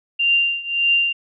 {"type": "tone with tremolo", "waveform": "sine", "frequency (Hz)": 2783, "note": "F7", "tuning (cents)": -7, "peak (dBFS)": -12, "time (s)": [0.19, 1.13], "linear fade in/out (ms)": 10, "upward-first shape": "triangle", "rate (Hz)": 1.7, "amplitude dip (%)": 90, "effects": []}